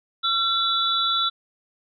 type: tone cluster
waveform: sine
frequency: 1358 / 3482 / 3899 Hz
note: F6 / A7 / B7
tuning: -49 / -19 / -23 cents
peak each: -24 dBFS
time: 0.23-1.3 s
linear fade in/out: 20 ms
effects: none